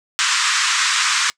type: band-pass noise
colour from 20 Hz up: pink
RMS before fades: -18 dBFS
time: 0.19-1.3 s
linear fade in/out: 0 ms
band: 1100 to 8200 Hz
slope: 48 dB/octave
effects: noise-tail reverb RT60 0.1 s tail -24 dB re dry